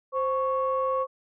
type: tone pair together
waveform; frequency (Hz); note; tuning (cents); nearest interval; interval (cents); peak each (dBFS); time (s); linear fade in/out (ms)
sine; 523.2 / 1108.7; C5 / C#6; 0 / 0; octave + minor second; 1300; -25 / -26; 0.12-1.07; 50
effects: tanh soft clip ceiling -16 dBFS